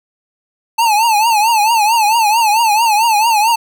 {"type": "tone with vibrato", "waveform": "square", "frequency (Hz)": 880, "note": "A5", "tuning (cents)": 0, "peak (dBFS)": -10, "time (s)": [0.78, 3.56], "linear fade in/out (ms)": 10, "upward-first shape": "triangle", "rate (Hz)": 4.5, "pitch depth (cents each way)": 140, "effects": []}